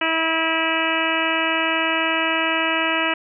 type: harmonic tone with a mistuned harmonic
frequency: 323.9 Hz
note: E4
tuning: 30 cents flat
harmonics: 1 / 2 / 3 / 4 / 5 / 6 / 7 / 8 / 9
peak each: -27 / -27 / -27 / -27 / -27 / -27 / -27 / -27 / -27 dBFS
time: 0.01-3.14 s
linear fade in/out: 5 ms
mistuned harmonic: 7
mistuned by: +50 cents
effects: none